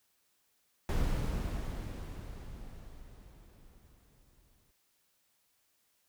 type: noise with exponential decay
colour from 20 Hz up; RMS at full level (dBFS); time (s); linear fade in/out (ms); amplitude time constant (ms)
brown; -29; 0.89-4.71; 1; 830
effects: white hiss -74 dBFS RMS until 6.08 s